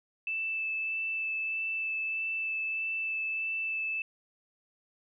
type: tone with vibrato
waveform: sine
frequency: 2637 Hz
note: E7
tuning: in tune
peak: -30 dBFS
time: 0.27-4.02 s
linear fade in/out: 2 ms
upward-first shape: sine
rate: 1.6 Hz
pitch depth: 9 cents each way
effects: none